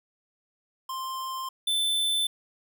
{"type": "tone pair in turn", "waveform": "square", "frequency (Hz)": [1049, 3528], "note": ["C6", "A7"], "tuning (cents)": [4, 4], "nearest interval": "octave + major sixth", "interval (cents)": 2100, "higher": "second", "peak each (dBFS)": [-32, -24], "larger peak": "second", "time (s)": [[0.89, 1.49], [1.67, 2.27]], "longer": "neither", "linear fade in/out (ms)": 5, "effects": []}